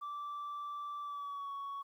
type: tone with pitch glide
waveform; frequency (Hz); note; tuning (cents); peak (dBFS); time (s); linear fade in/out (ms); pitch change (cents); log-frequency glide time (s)
sine; 1166 to 1116.6; D6 to C#6; -13 to +12; -37; 0.01-1.83; 20; -75; 1.02-1.51
effects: tanh soft clip ceiling -38 dBFS + 12-bit